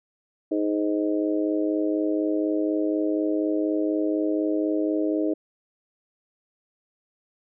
harmonic tone, 104.1 Hz, G#2, 5 cents sharp, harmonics 3 / 4 / 5 / 6, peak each -23 / -29 / -31 / -31 dBFS, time 0.51-5.34 s, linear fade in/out 10 ms, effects none

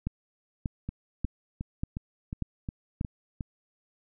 two click trains, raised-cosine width 5 ms, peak -17 / -21 dBFS, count 6 / 8, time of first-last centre 0.07-3.011 / 0.89-3.408 s, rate 1.7 / 2.78 Hz, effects none

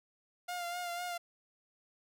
sawtooth tone with vibrato, 703 Hz, F5, 11 cents sharp, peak -33 dBFS, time 0.48-1.18 s, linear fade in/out 10 ms, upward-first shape sine, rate 4 Hz, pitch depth 32 cents each way, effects none

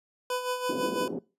25% pulse tone with tremolo, 500 Hz, B4, 21 cents sharp, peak -23 dBFS, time 0.3-1.08 s, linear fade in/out 2 ms, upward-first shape sine, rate 6 Hz, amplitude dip 60%
pink band-pass noise, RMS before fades -33 dBFS, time 0.69-1.19 s, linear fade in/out 5 ms, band 230 to 460 Hz, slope 24 dB/octave
effects noise-tail reverb RT60 0.3 s tail -22 dB re dry + resampled to 32000 Hz

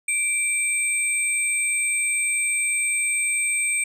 sine tone pair together, 2339 / 8335 Hz, D7 / C9, -8 / -8 cents, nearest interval octave + minor seventh, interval 2200 cents, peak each -22 / -21 dBFS, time 0.08-3.84 s, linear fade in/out 5 ms, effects tanh soft clip ceiling -16 dBFS

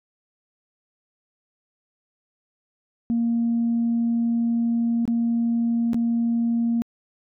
sine tone with dropouts, 233.1 Hz, A#3, in tune, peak -18 dBFS, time 3.1-6.82 s, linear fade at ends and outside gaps 0 ms, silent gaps 5.054-5.078 / 5.933-5.944 s, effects tanh soft clip ceiling -15 dBFS

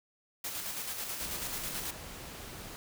white noise with tremolo, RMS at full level -37 dBFS, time 0.44-1.91 s, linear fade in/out 5 ms, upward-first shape square, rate 9.2 Hz, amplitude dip 35%
pink noise, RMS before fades -45 dBFS, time 1.21-2.76 s, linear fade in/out 0 ms
effects none

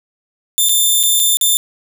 10% pulse tone with dropouts, 3565 Hz, A7, 22 cents sharp, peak -3 dBFS, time 0.58-1.57 s, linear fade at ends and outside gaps 0 ms, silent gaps 0.687-0.693 / 1.03-1.035 / 1.195-1.199 / 1.37-1.412 s, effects none

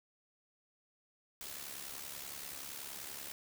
white noise with amplitude modulation, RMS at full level -43 dBFS, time 1.41-3.32 s, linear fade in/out 0 ms, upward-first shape sine, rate 70.5 Hz, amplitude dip 60%, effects none

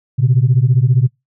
sine beating tone pair, 119.6 / 134.6 Hz, A#2 / C3, +45 / +49 cents, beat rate 15 Hz, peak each -11 dBFS, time 0.18-1.08 s, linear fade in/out 20 ms, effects noise-tail reverb RT60 0.2 s tail -25 dB re dry + tanh soft clip ceiling -3 dBFS

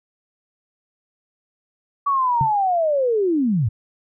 sine linear sweep, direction down, 1142 to 95 Hz, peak -16 dBFS, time 2.06-3.69 s, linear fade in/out 10 ms
sine tone with exponential decay, 138.59 Hz, C#3, in tune, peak -15 dBFS, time 2.41-2.53 s, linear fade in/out 0 ms, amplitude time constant 26 ms
effects none

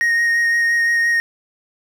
triangle tone with vibrato, 1864.7 Hz, A#6, in tune, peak -12 dBFS, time 0.01-1.2 s, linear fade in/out 0 ms, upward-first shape sine, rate 5.8 Hz, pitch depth 12 cents each way, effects none

